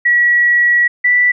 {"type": "tone pair in turn", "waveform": "sine", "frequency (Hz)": [1927, 1968.6], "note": ["B6", "B6"], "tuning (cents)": [-43, -6], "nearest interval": "unison", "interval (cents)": 37, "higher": "second", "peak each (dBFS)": -8, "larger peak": "neither", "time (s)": [[0.05, 0.88], [1.04, 1.32]], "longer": "first", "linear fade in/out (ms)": 10, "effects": []}